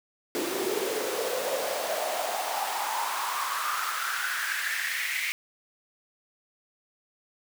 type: noise with high-pass filter sweep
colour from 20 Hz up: pink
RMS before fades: -30 dBFS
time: 0.35-5.32 s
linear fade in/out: 0 ms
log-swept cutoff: 340 to 2200 Hz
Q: 5.6
effects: none